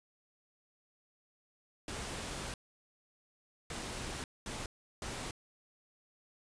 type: noise bursts at uneven times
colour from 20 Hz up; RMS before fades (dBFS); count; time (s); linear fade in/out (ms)
pink; -41; 4; 1.88-2.54 / 3.7-4.24 / 4.46-4.66 / 5.02-5.31; 2
effects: resampled to 22050 Hz